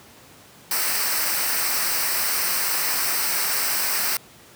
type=noise with comb filter; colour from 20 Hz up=white; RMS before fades=-23 dBFS; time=0.71-4.17 s; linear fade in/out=2 ms; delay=0.29 ms; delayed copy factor=-0.65; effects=pink hiss -48 dBFS RMS until 4.55 s + high-pass 100 Hz 12 dB/octave

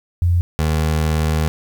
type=tone pair in turn; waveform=sine / 25% pulse; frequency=87.31 / 78.05 Hz; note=F2 / D#2; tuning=0 / +6 cents; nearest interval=major second; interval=194 cents; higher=first; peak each=-12 dBFS; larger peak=neither; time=0.22-0.41 / 0.59-1.48 s; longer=second; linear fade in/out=0 ms; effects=8-bit

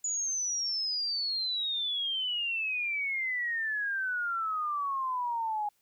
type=exponential sweep; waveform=sine; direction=down; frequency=6950 to 822 Hz; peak=-29 dBFS; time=0.04-5.69 s; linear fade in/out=5 ms; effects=white hiss -72 dBFS RMS until 5.81 s

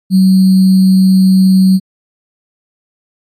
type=tone with sample-and-hold; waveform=sine; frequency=188.6 Hz; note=F#3; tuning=33 cents sharp; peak=-4 dBFS; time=0.1-1.8 s; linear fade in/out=50 ms; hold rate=4410 Hz; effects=AAC 48 kbps

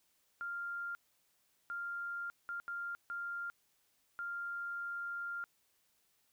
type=tone bursts at uneven times; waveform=sine; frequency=1396 Hz; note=F6; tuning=1 cent flat; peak=-38 dBFS; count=6; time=0.41-0.95 / 1.7-2.3 / 2.49-2.6 / 2.68-2.95 / 3.1-3.5 / 4.19-5.44 s; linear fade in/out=0 ms; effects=white hiss -75 dBFS RMS until 6.32 s

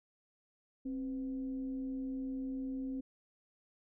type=tone with frequency modulation; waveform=sine; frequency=265.3 Hz; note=C4; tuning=24 cents sharp; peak=-36 dBFS; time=0.85-3.01 s; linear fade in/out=10 ms; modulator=234 Hz; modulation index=0.29; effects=none

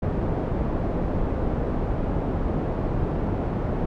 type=low-pass noise; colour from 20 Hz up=pink; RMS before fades=-25 dBFS; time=0.02-3.86 s; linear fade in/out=10 ms; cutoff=650 Hz; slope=12 dB/octave; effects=none

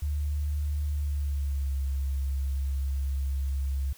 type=tone with pitch glide; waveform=sine; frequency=73.42 to 68.11 Hz; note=D2 to C#2; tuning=0 to -30 cents; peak=-26 dBFS; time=0.02-3.93 s; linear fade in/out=5 ms; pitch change=-130 cents; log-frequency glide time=0.92-1.77 s; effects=white hiss -54 dBFS RMS until 3.97 s

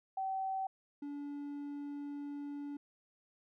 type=tone pair in turn; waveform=sine / triangle; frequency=767 / 287.3 Hz; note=G5 / D4; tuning=-38 / -38 cents; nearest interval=octave + perfect fourth; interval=1700 cents; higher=first; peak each=-34 / -38 dBFS; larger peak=first; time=0.17-0.67 / 1.02-2.77 s; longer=second; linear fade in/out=5 ms; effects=none

